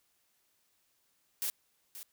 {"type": "noise with echo", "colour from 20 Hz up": "blue", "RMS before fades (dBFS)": -34, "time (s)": [1.42, 1.5], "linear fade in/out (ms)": 0, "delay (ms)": 530, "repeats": 1, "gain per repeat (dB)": -12, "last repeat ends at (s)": 2.03, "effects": ["white hiss -74 dBFS RMS until 2.12 s"]}